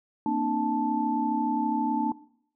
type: tone cluster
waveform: sine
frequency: 232.3 / 264.4 / 299.3 / 877 Hz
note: A#3 / C4 / D4 / A5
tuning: -6 / +18 / +33 / -6 cents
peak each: -29 / -33 / -28 / -28 dBFS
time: 0.26-2.12 s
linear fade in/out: 2 ms
effects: noise-tail reverb RT60 0.7 s tail -21 dB re dry